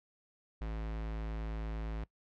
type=tone; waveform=square; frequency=54.4 Hz; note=A1; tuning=19 cents flat; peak=-37 dBFS; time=0.61-2.04 s; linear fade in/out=5 ms; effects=noise-tail reverb RT60 0.1 s tail -20 dB re dry + low-pass 3000 Hz 12 dB/octave

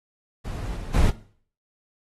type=noise with level steps; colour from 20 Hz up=brown; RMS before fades=-30 / -33 / -18 dBFS; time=0.44-1.11 s; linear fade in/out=20 ms; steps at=0.76 / 0.94 s; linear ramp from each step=2 ms; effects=noise-tail reverb RT60 0.5 s tail -17 dB re dry + AAC 32 kbps

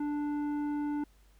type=tone with tanh clipping; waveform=triangle; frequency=293.7 Hz; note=D4; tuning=in tune; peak=-32 dBFS; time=0-1.04 s; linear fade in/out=5 ms; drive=14 dB; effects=added 50 Hz sine -59 dBFS peak until 1.39 s + pink hiss -68 dBFS RMS until 1.39 s

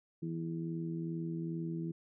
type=harmonic tone; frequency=82.41 Hz; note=E2; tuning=in tune; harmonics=2 / 3 / 4 / 5; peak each=-37 / -48 / -40 / -53 dBFS; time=0.22-1.92 s; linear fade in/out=10 ms; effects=none

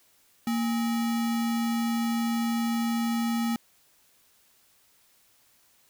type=tone with sample-and-hold; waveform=sine; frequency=231.4 Hz; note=A#3; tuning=13 cents flat; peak=-24 dBFS; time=0.47-3.56 s; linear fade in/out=2 ms; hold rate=1050 Hz; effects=white hiss -63 dBFS RMS until 5.89 s

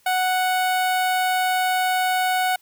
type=tone with notch filter; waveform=sawtooth; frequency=740 Hz; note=F#5; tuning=in tune; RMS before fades=-21 dBFS; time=0.06-2.56 s; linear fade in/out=5 ms; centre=5800 Hz; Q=1.6; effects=white hiss -59 dBFS RMS until 2.61 s

